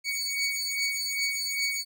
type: beating tone pair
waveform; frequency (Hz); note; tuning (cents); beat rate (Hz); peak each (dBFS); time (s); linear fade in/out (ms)
20% pulse; 2239 / 2241.5; C#7 / C#7; +17 / +19; 2.5; -25 / -26; 0.04-1.85; 50
effects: none